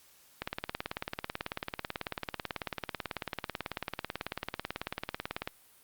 click train, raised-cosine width 0.3 ms, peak -17 dBFS, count 93, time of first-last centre 0.42-5.475 s, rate 18.2 Hz, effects white hiss -61 dBFS RMS until 5.83 s + Opus 48 kbps

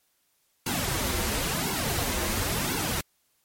pink noise with flanger, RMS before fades -28 dBFS, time 0.66-3.01 s, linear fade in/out 5 ms, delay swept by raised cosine 1.6 to 7.1 ms, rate 0.96 Hz, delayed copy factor -0.9, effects white hiss -70 dBFS RMS until 3.44 s + MP3 64 kbps

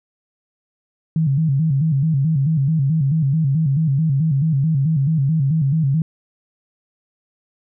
sine tone with vibrato, 148 Hz, D3, 14 cents sharp, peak -14 dBFS, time 1.16-6.02 s, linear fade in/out 2 ms, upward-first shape square, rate 4.6 Hz, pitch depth 140 cents each way, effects none

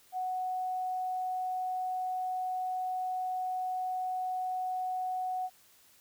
sine tone, 740 Hz, F#5, in tune, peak -31 dBFS, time 0.12-5.5 s, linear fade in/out 50 ms, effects white hiss -62 dBFS RMS until 6 s

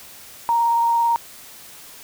sine tone with vibrato, 932.3 Hz, A#5, in tune, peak -15 dBFS, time 0.49-1.16 s, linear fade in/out 0 ms, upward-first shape sine, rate 18 Hz, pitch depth 11 cents each way, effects white hiss -42 dBFS RMS until 2.03 s

